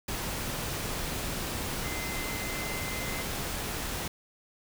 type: tone in noise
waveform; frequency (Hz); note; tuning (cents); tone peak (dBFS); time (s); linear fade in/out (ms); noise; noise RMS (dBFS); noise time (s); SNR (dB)
sine; 2067; C7; -22; -39; 1.84-3.22; 5; pink; -34; 0.08-4.08; -8
effects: none